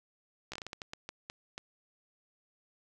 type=slowing click train; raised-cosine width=0.2 ms; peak=-23 dBFS; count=12; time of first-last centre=0.52-1.579 s; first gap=15 ms; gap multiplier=1.34; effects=none